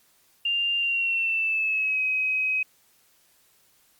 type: tone with pitch glide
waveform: sine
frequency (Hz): 2794 to 2533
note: F7 to D#7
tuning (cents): 0 to +30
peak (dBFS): -22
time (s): 0.45-2.63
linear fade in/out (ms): 5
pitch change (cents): -170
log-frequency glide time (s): 0.78-2.01
effects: white hiss -62 dBFS RMS until 3.99 s + Opus 48 kbps